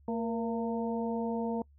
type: harmonic tone with a mistuned harmonic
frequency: 227.6 Hz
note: A#3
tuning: 41 cents flat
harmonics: 1 / 2 / 3 / 4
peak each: -32 / -35 / -40 / -40 dBFS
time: 0.08-1.62 s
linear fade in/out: 2 ms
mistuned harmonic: 2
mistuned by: +52 cents
effects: noise-tail reverb RT60 0.1 s tail -26 dB re dry + added 71 Hz sine -57 dBFS peak until 1.78 s